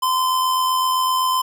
square tone with amplitude modulation, 1029 Hz, C6, 29 cents flat, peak -16 dBFS, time 0.02-1.42 s, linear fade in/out 10 ms, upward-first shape sine, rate 87.8 Hz, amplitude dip 30%, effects none

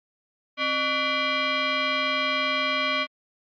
sine tone with frequency modulation, 608 Hz, D#5, 40 cents flat, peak -22 dBFS, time 0.57-3.07 s, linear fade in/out 50 ms, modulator 873 Hz, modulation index 3.3, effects Opus 48 kbps

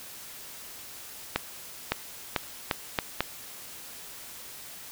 accelerating click train, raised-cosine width 0.3 ms, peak -8 dBFS, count 6, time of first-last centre 1.36-3.206 s, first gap 560 ms, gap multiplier 0.79, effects white hiss -44 dBFS RMS until 4.91 s

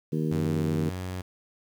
harmonic tone, 78.3 Hz, D#2, 11 cents sharp, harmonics 2 / 3 / 4 / 5 / 6, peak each -27 / -31 / -33 / -35 / -37 dBFS, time 0.12-0.9 s, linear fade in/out 10 ms
sawtooth tone, 92 Hz, F#2, 9 cents flat, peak -28 dBFS, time 0.31-1.22 s, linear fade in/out 10 ms
effects 9-bit

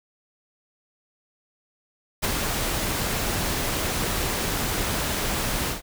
pink noise with ADSR envelope, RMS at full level -20 dBFS, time 2.22-5.82 s, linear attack 28 ms, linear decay 9 ms, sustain -6 dB, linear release 130 ms, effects none

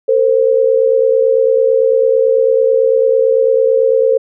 sine tone pair together, 454.3 / 523.3 Hz, A#4 / C5, -45 / 0 cents, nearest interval major second, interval 245 cents, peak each -11 dBFS, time 0.08-4.18 s, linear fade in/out 10 ms, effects none

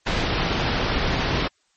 pink low-pass noise, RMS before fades -23 dBFS, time 0.06-1.48 s, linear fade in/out 10 ms, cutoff 4600 Hz, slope 24 dB/octave, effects white hiss -66 dBFS RMS until 1.76 s + MP3 32 kbps

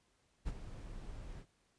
brown noise with ADSR envelope, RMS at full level -37 dBFS, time 0.45-1.46 s, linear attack 27 ms, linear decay 37 ms, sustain -10 dB, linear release 69 ms, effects pink hiss -75 dBFS RMS until 1.78 s + resampled to 22050 Hz

